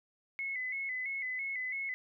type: tone with vibrato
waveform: sine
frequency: 2098 Hz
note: C7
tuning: 4 cents sharp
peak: -34 dBFS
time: 0.39-1.94 s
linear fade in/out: 0 ms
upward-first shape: square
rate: 3 Hz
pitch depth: 69 cents each way
effects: none